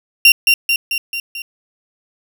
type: tone with echo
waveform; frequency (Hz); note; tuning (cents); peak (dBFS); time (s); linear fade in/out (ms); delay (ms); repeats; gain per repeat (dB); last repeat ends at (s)
35% pulse; 2765; F7; -18; -3; 0.25-0.32; 2; 220; 5; -4; 1.42
effects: none